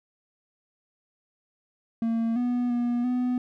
triangle tone with pitch steps, 228.3 / 244.8 / 240.7 / 249 Hz, A#3 / B3 / B3 / B3, -36 / -15 / -44 / +14 cents, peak -21 dBFS, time 2.02-3.38 s, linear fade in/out 2 ms, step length 340 ms, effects none

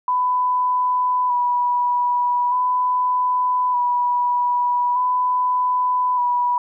sine tone with vibrato, 987.8 Hz, B5, in tune, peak -16 dBFS, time 0.08-6.58 s, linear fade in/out 2 ms, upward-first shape square, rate 0.41 Hz, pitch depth 19 cents each way, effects none

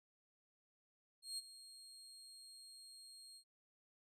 30% pulse tone with ADSR envelope, 4242 Hz, C8, 23 cents sharp, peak -38 dBFS, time 1.22-3.44 s, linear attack 160 ms, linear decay 27 ms, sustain -15 dB, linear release 76 ms, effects resampled to 32000 Hz

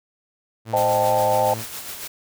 sawtooth tone, 112.4 Hz, A2, 37 cents sharp, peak -26 dBFS, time 0.65-1.65 s, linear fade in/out 50 ms
sine chord, A half-diminished seventh, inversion first, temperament equal, 523.3 / 622.3 / 784 / 880 Hz, C5 / Eb5 / G5 / A5, 0 / 0 / 0 / 0 cents, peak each -22 dBFS, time 0.73-1.54 s, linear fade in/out 5 ms
white noise with tremolo, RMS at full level -32 dBFS, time 0.76-2.08 s, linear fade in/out 10 ms, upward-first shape sine, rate 7.2 Hz, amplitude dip 45%
effects none

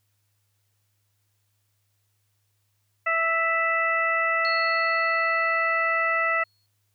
harmonic tone, 659.3 Hz, E5, in tune, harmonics 1 / 2 / 3 / 4, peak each -29 / -25 / -24 / -31 dBFS, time 3.06-6.44 s, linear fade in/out 10 ms
sine tone with exponential decay, 4332 Hz, C#8, 41 cents flat, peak -29 dBFS, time 4.45-6.66 s, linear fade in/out 0 ms, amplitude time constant 480 ms
effects added 102 Hz sine -70 dBFS peak until 6.94 s + white hiss -74 dBFS RMS until 6.94 s

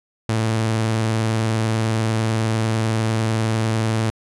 sawtooth tone with vibrato, 111.1 Hz, A2, 17 cents sharp, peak -14 dBFS, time 0.29-4.1 s, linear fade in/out 0 ms, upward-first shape sine, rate 20 Hz, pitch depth 63 cents each way, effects resampled to 24000 Hz

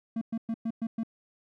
triangle tone bursts, 226.6 Hz, A#3, 49 cents flat, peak -26 dBFS, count 6, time 0.16-1.034 s, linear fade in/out 5 ms, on 54 ms, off 110 ms, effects none

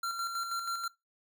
square tone with tremolo, 1370 Hz, F6, 34 cents flat, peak -32 dBFS, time 0.03-0.88 s, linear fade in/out 5 ms, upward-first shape square, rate 6.2 Hz, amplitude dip 45%, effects noise-tail reverb RT60 0.2 s tail -21 dB re dry

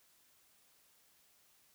silence, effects white hiss -69 dBFS RMS until 1.74 s

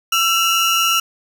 30% pulse tone pair together, 1343.6 / 2870 Hz, E6 / F7, +33 / +47 cents, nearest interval octave + minor second, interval 1314 cents, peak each -14 / -14 dBFS, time 0.12-1 s, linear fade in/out 5 ms, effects none

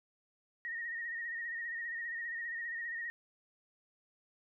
sine tone with vibrato, 1864.7 Hz, A#6, in tune, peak -37 dBFS, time 0.65-3.1 s, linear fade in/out 0 ms, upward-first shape sine, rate 15 Hz, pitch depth 47 cents each way, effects none

